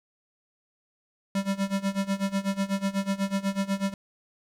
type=tone with tremolo; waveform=square; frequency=196 Hz; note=G3; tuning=in tune; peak=-23 dBFS; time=1.35-3.94 s; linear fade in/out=2 ms; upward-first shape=sine; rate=8.1 Hz; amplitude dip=90%; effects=low-pass 11000 Hz 12 dB/octave + 9-bit